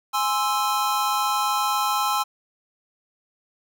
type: chord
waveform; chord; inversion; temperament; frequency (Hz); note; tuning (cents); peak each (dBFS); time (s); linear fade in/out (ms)
square; Ab augmented; none; equal; 830.6 / 1046.5 / 1318.5; Ab5 / C6 / E6; 0 / 0 / 0; -26; 0.13-2.24; 20
effects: none